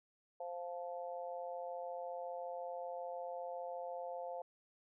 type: harmonic tone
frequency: 174.61 Hz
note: F3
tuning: in tune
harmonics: 3 / 4 / 5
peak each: -44 / -45 / -50 dBFS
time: 0.4-4.42 s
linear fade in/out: 5 ms
effects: none